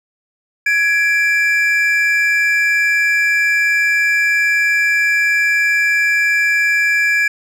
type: tone pair together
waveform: triangle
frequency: 1670.1 / 2349 Hz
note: G#6 / D7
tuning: +9 / 0 cents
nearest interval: tritone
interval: 591 cents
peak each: -13 dBFS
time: 0.66-7.28 s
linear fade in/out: 5 ms
effects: none